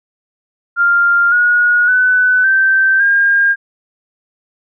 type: tone with pitch steps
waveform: sine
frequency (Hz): 1396.9 / 1447.8 / 1500.6 / 1555.3 / 1612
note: F6 / F#6 / F#6 / G6 / G6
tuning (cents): 0 / -38 / +24 / -14 / +48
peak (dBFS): -8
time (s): 0.76-3.56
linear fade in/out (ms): 50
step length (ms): 560
effects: none